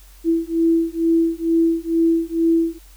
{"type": "beating tone pair", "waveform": "sine", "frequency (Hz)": [329.6, 331.8], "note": ["E4", "E4"], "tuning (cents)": [0, 11], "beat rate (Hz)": 2.2, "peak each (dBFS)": -18, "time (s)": [0.24, 2.79], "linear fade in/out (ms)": 50, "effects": ["added 46 Hz sine -43 dBFS peak until 2.96 s", "white hiss -51 dBFS RMS until 2.96 s"]}